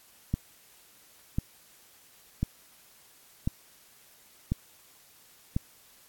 click train, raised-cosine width 5 ms, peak -14 dBFS, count 6, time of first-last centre 0.34-5.565 s, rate 0.957 Hz, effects white hiss -58 dBFS RMS until 6.08 s + AAC 64 kbps

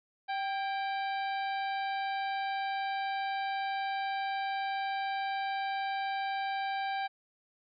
harmonic tone with a mistuned harmonic, 781 Hz, G5, 7 cents flat, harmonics 1 / 2 / 3 / 4 / 5 / 6, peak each -32 / -40 / -43 / -48 / -47 / -53 dBFS, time 0.28-7.08 s, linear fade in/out 20 ms, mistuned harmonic 2, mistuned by +51 cents, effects none

